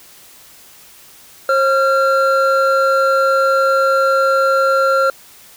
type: tone pair together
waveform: triangle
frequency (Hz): 537 / 1376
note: C5 / F6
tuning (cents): +45 / -26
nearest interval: octave + major third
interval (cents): 1629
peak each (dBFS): -12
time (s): 1.49-5.1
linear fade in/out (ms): 2
effects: white hiss -43 dBFS RMS until 5.56 s